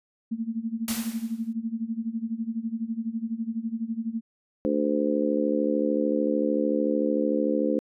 sine tone with tremolo, 226.8 Hz, A#3, 47 cents flat, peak -24 dBFS, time 0.31-4.21 s, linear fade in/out 10 ms, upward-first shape sine, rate 12 Hz, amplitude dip 85%
white noise with exponential decay, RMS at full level -28 dBFS, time 0.88-1.53 s, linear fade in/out 2 ms, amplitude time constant 140 ms
harmonic tone, 73.42 Hz, D2, in tune, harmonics 3 / 4 / 5 / 6 / 7, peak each -28 / -26 / -32 / -31 / -27 dBFS, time 4.65-7.79 s, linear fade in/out 0 ms
effects resampled to 32000 Hz

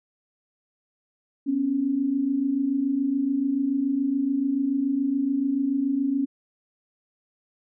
sine tone pair together, 250.6 / 277.6 Hz, B3 / C#4, +25 / +3 cents, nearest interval major second, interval 178 cents, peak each -28 / -22 dBFS, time 1.46-6.26 s, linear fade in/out 20 ms, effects none

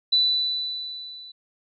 sine tone with level ramp, 3979 Hz, B7, 12 cents sharp, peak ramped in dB -15 to -40 dBFS, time 0.12-1.32 s, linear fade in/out 10 ms, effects none

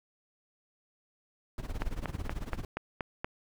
brown noise with tremolo, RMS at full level -33 dBFS, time 1.58-2.65 s, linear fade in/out 2 ms, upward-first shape sine, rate 18 Hz, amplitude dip 85%
click train, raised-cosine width 0.5 ms, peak -18 dBFS, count 7, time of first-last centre 1.82-3.245 s, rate 4.21 Hz
effects none

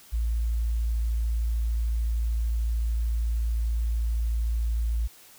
sine tone, 56.7 Hz, A#1, 47 cents flat, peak -23 dBFS, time 0.12-5.08 s, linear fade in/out 20 ms, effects white hiss -52 dBFS RMS until 5.38 s

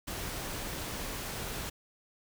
pink noise, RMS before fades -38 dBFS, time 0.07-1.7 s, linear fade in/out 10 ms, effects none

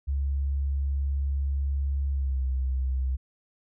sine tone with pitch glide, 69.3 to 65.03 Hz, C#2 to C2, 0 to -10 cents, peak -24 dBFS, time 0.07-3.17 s, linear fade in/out 20 ms, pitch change -110 cents, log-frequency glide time 2.11-2.43 s, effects none

